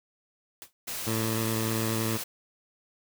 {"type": "noise with exponential decay", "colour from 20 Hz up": "white", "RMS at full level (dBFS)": -39, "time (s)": [0.62, 0.73], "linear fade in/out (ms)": 0, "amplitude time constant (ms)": 22}
{"type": "noise", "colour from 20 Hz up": "white", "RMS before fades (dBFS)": -35, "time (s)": [0.87, 2.24], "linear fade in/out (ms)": 10}
{"type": "tone with vibrato", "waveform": "15% pulse", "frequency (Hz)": 111.6, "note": "A2", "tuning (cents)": 25, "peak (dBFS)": -21, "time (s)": [1.06, 2.18], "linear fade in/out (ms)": 20, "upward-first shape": "triangle", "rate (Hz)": 9.6, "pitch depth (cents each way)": 14}
{"effects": []}